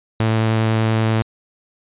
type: tone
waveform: sawtooth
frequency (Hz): 111.2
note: A2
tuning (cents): +19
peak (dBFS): -11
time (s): 0.2-1.22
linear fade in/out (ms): 0
effects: resampled to 8000 Hz